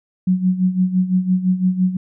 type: tone with tremolo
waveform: sine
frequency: 184.3 Hz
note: F#3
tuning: 7 cents flat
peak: -11 dBFS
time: 0.27-1.97 s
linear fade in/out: 5 ms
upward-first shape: sine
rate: 5.9 Hz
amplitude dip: 75%
effects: none